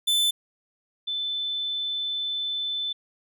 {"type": "tone pair in turn", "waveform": ["45% pulse", "sine"], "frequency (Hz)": [3520, 3520], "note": ["A7", "A7"], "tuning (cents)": [0, 0], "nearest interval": "unison", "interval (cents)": 0, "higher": "neither", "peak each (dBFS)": [-20, -26], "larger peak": "first", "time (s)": [[0.07, 0.31], [1.07, 2.93]], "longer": "second", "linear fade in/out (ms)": 10, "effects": []}